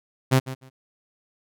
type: tone with echo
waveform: sawtooth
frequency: 131.1 Hz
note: C3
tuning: 4 cents sharp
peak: -11 dBFS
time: 0.31-0.4 s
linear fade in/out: 20 ms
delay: 150 ms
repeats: 2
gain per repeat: -15 dB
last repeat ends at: 0.7 s
effects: none